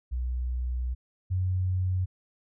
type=tone pair in turn; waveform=sine; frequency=61.9 / 92.22 Hz; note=B1 / F#2; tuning=+5 / -5 cents; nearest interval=perfect fifth; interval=690 cents; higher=second; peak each=-27 / -24 dBFS; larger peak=second; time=0.11-0.95 / 1.3-2.06 s; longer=first; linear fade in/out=20 ms; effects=none